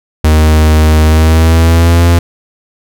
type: tone with pitch glide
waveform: 45% pulse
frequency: 77.78 to 85.31 Hz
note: D#2 to F2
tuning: 0 to -40 cents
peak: -4 dBFS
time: 0.24-2.19 s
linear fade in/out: 5 ms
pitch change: +160 cents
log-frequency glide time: 1.02-2.02 s
effects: none